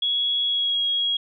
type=tone with pitch glide; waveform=sine; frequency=3345 to 3299 Hz; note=G#7 to G#7; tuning=+12 to -12 cents; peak=-20 dBFS; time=0.02-1.17 s; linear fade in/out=5 ms; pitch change=-24 cents; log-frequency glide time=0.45-0.78 s; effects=none